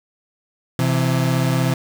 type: tone pair together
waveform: 35% pulse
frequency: 129.9 / 166.3 Hz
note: C3 / E3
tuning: -12 / +16 cents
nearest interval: major third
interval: 428 cents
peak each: -16 / -19 dBFS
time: 0.79-1.74 s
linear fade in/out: 2 ms
effects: 7-bit